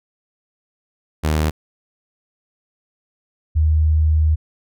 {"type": "tone pair in turn", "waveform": ["sawtooth", "sine"], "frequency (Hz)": [77.2, 77.83], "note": ["D#2", "D#2"], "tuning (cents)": [-13, 1], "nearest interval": "unison", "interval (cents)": 14, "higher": "second", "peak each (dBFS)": -12, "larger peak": "neither", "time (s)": [[1.23, 1.51], [3.55, 4.36]], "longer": "second", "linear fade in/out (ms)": 20, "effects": []}